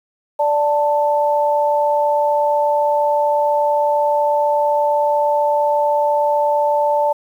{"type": "tone pair together", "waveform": "sine", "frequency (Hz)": [586, 884.2], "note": ["D5", "A5"], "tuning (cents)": [-4, 8], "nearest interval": "perfect fifth", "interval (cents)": 712, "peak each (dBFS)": -16, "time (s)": [0.39, 7.13], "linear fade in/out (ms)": 10, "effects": ["8-bit"]}